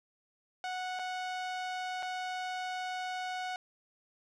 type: tone with dropouts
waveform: sawtooth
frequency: 737 Hz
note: F#5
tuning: 7 cents flat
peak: -31 dBFS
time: 0.64-3.56 s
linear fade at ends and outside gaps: 1 ms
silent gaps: 0.99-0.994 / 2.026-2.029 s
effects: low-pass 5000 Hz 12 dB/octave